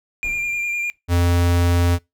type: tone with vibrato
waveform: triangle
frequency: 2396 Hz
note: D7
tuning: 34 cents sharp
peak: -19 dBFS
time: 0.23-0.9 s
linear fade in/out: 0 ms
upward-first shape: sine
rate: 9.9 Hz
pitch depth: 21 cents each way
type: noise with exponential decay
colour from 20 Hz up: brown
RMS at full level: -33 dBFS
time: 0.24-0.98 s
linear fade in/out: 5 ms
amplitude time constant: 160 ms
type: tone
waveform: square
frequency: 87 Hz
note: F2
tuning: 6 cents flat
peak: -15 dBFS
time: 1.08-1.99 s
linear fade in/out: 50 ms
effects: noise-tail reverb RT60 0.2 s tail -23 dB re dry